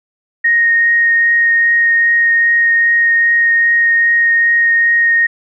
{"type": "tone with vibrato", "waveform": "sine", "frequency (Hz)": 1862, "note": "A#6", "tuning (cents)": -2, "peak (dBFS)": -8, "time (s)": [0.44, 5.27], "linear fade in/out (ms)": 10, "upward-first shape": "triangle", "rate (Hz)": 2.5, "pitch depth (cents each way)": 9, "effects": []}